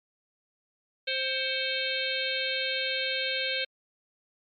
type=harmonic tone with a mistuned harmonic; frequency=526 Hz; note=C5; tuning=9 cents sharp; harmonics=1 / 3 / 4 / 5 / 6 / 7 / 8; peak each=-35 / -35 / -35 / -35 / -35 / -35 / -35 dBFS; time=1.07-3.65 s; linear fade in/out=10 ms; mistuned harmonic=4; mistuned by=+110 cents; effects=MP3 48 kbps